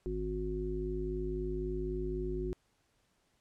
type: harmonic tone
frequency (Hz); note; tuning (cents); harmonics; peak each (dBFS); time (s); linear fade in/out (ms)
51.9; G#1; 0; 1 / 3 / 5 / 7; -37 / -43 / -44 / -36; 0.06-2.53; 0
effects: pink hiss -74 dBFS RMS until 3.4 s + low-pass 10000 Hz 12 dB/octave